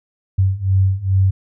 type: beating tone pair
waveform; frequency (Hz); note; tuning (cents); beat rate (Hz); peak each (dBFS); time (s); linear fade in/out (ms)
sine; 94.3 / 96.7; F#2 / G2; +33 / -23; 2.4; -17 / -15; 0.38-1.31; 10
effects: none

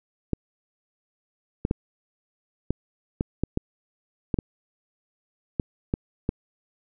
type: clicks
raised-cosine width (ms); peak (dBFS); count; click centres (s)
3; -10; 12; 0.333 / 1.651 / 1.711 / 2.706 / 3.209 / 3.436 / 3.574 / 4.342 / 4.388 / 5.598 / 5.939 / 6.291
effects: none

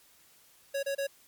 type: tone bursts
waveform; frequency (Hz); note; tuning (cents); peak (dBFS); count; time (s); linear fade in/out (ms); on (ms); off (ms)
square; 554.4; C#5; 0; -30; 3; 0.74-1.071; 10; 91; 29
effects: white hiss -61 dBFS RMS until 1.27 s + MP3 96 kbps

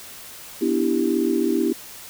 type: chord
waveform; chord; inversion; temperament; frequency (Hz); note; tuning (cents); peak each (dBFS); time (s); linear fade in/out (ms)
sine; E minor seventh; second; equal; 246.9 / 293.7 / 329.6 / 392; B3 / D4 / E4 / G4; 0 / 0 / 0 / 0; -24 / -25 / -22 / -24; 0.61-1.73; 10
effects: white hiss -40 dBFS RMS until 2.09 s

